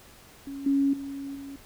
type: tone with level steps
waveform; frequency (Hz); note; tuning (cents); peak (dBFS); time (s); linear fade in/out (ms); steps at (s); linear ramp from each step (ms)
sine; 277.2; C#4; 0; -34 / -20 / -33 / -37; 0.47-1.56; 2; 0.66 / 0.93 / 1.35; 5
effects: pink hiss -52 dBFS RMS until 1.65 s